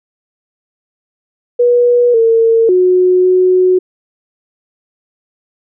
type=tone with pitch steps; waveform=sine; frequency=484.8 / 454.6 / 365.4 / 367.9 Hz; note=B4 / A#4 / F#4 / F#4; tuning=-32 / -43 / -22 / -10 cents; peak=-6 dBFS; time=1.59-3.79 s; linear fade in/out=10 ms; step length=550 ms; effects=none